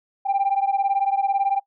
sine beating tone pair, 784 / 802 Hz, G5 / G5, 0 / +39 cents, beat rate 18 Hz, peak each -19 / -21 dBFS, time 0.25-1.6 s, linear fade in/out 20 ms, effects noise-tail reverb RT60 0.1 s tail -22 dB re dry + tanh soft clip ceiling -14 dBFS

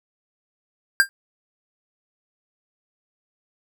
square tone with exponential decay, 1595 Hz, G6, 30 cents sharp, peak -9 dBFS, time 1-1.09 s, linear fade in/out 0 ms, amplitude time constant 18 ms, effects none

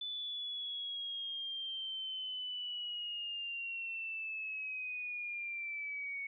sine linear sweep, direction down, 3500 to 2217 Hz, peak -38 dBFS, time 0.01-6.27 s, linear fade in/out 5 ms, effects none

